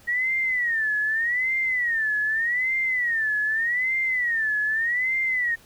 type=tone with vibrato; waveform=sine; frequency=1889 Hz; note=A#6; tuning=22 cents sharp; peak=-21 dBFS; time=0.07-5.56 s; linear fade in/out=20 ms; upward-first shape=sine; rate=0.83 Hz; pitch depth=180 cents each way; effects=pink hiss -53 dBFS RMS until 5.65 s